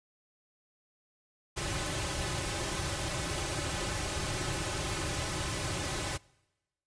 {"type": "noise with comb filter", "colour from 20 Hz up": "pink", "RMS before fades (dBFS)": -34, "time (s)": [1.56, 6.18], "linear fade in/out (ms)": 20, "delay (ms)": 4.3, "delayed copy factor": -0.75, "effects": ["noise-tail reverb RT60 1.0 s tail -24 dB re dry", "resampled to 22050 Hz"]}